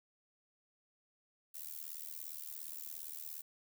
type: noise with amplitude modulation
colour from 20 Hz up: violet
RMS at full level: -42 dBFS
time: 1.54-3.42 s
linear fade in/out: 10 ms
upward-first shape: sine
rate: 77.3 Hz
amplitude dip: 100%
effects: none